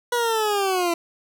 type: linear sweep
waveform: 20% pulse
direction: down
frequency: 487.9 to 335 Hz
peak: -15 dBFS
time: 0.12-0.94 s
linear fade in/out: 5 ms
effects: none